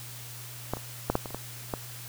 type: clicks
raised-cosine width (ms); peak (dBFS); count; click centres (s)
1; -14 / -24 / -10 / -10 / -22 / -29 / -19 / -15; 8; 0.736 / 0.77 / 1.1 / 1.154 / 1.258 / 1.306 / 1.346 / 1.738
effects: added 120 Hz sine -44 dBFS peak until 2.08 s + white hiss -44 dBFS RMS until 2.08 s